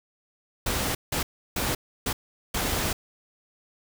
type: noise bursts at uneven times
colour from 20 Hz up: pink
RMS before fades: -27 dBFS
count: 5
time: 0.66-0.95 / 1.12-1.23 / 1.56-1.75 / 2.06-2.13 / 2.54-2.93 s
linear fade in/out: 5 ms
effects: none